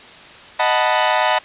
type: chord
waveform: sawtooth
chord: B dominant seventh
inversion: first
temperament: equal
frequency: 622.3 / 740 / 880 / 987.8 Hz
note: D#5 / F#5 / A5 / B5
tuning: 0 / 0 / 0 / 0 cents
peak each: -16 dBFS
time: 0.59-1.39 s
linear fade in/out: 10 ms
effects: white hiss -40 dBFS RMS until 1.44 s + resampled to 8000 Hz